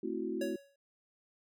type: chord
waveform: sine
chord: F# half-diminished seventh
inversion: first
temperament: equal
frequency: 220 / 261.6 / 329.6 / 370 Hz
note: A3 / C4 / E4 / F#4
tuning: 0 / 0 / 0 / 0 cents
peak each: -41 / -41 / -38 / -38 dBFS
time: 0.03-0.56 s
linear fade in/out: 5 ms
type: tone with exponential decay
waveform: square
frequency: 558 Hz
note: C#5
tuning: 11 cents sharp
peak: -34 dBFS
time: 0.41-0.76 s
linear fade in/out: 5 ms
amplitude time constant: 76 ms
effects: none